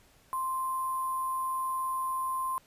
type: tone with sample-and-hold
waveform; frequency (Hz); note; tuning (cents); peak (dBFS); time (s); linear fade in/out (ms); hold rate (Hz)
sine; 1046.5; C6; 0; -29; 0.33-2.58; 0; 11025
effects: pink hiss -62 dBFS RMS until 2.66 s + resampled to 32000 Hz